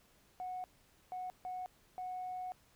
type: tone bursts at uneven times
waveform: sine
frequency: 735 Hz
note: F#5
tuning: 12 cents flat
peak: -38 dBFS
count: 4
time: 0.4-0.64 / 1.12-1.3 / 1.45-1.66 / 1.98-2.52 s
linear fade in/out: 0 ms
effects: tanh soft clip ceiling -35 dBFS + pink hiss -68 dBFS RMS until 2.75 s